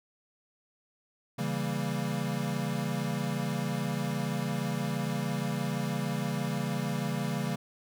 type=chord; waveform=square; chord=C# diminished seventh; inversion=none; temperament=equal; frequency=138.59 / 164.81 / 196 / 233.1 Hz; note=C#3 / E3 / G3 / Bb3; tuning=0 / 0 / 0 / 0 cents; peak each=-35 / -36 / -36 / -37 dBFS; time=1.38-7.56 s; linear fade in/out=10 ms; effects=none